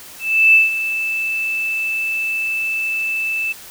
sine tone with ADSR envelope, 2637 Hz, E7, in tune, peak -6 dBFS, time 0.19-3.53 s, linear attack 350 ms, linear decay 160 ms, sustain -12 dB, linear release 15 ms, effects white hiss -38 dBFS RMS until 3.7 s

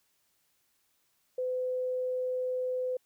sine tone, 507 Hz, B4, 45 cents sharp, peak -29 dBFS, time 1.38-2.97 s, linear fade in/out 5 ms, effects white hiss -73 dBFS RMS until 3.05 s

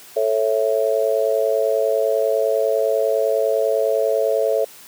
sine chord, A major, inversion none, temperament just, 440 / 550 / 660 Hz, A4 / C#5 / E5, 0 / -14 / +2 cents, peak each -20 / -20 / -21 dBFS, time 0.16-4.65 s, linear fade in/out 10 ms, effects white hiss -43 dBFS RMS until 4.87 s + high-pass 150 Hz 12 dB/octave

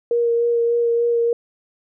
sine tone with vibrato, 470 Hz, A#4, 14 cents sharp, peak -15 dBFS, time 0.11-1.33 s, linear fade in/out 2 ms, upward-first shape sine, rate 3.4 Hz, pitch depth 13 cents each way, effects none

